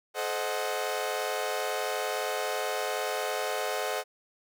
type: chord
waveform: sawtooth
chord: A diminished seventh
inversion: none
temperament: equal with one note detuned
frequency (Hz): 431.4 / 523.3 / 622.3 / 740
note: A4 / C5 / Eb5 / Gb5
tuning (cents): -34 / 0 / 0 / 0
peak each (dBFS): -31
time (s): 0.14-4.04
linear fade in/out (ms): 50
effects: none